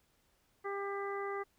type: harmonic tone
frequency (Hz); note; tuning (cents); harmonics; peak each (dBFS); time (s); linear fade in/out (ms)
398.4; G4; +28; 1 / 2 / 3 / 4 / 5; -38 / -44 / -42 / -50 / -46; 0.64-1.44; 20
effects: pink hiss -73 dBFS RMS until 1.58 s